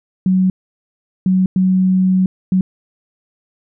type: tone bursts at uneven times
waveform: sine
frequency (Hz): 186.5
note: F#3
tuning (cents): +14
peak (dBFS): -10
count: 4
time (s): 0.26-0.5 / 1.26-1.46 / 1.56-2.26 / 2.52-2.61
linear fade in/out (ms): 2
effects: none